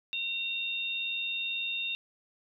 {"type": "tone pair together", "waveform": "sine", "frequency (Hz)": [2741, 3659], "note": ["F7", "A#7"], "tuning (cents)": [-33, -33], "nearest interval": "perfect fourth", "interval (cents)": 500, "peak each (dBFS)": [-33, -34], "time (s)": [0.13, 1.95], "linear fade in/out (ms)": 0, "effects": []}